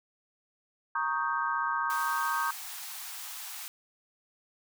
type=chord; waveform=sine; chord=Eb dominant seventh; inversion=second; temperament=equal; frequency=932.3 / 1108.7 / 1244.5 / 1568 Hz; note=Bb5 / Db6 / Eb6 / G6; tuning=0 / 0 / 0 / 0 cents; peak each=-33 dBFS; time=0.95-2.51 s; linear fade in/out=5 ms
type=high-pass noise; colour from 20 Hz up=white; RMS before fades=-41 dBFS; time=1.9-3.68 s; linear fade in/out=0 ms; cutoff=700 Hz; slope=96 dB/octave
effects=none